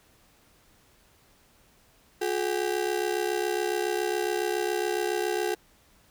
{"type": "ring-modulated tone", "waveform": "35% pulse", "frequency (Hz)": 392, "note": "G4", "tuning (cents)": 0, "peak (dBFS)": -21, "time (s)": [2.21, 5.55], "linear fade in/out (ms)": 10, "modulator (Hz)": 33.6, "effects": ["pink hiss -61 dBFS RMS until 6.1 s"]}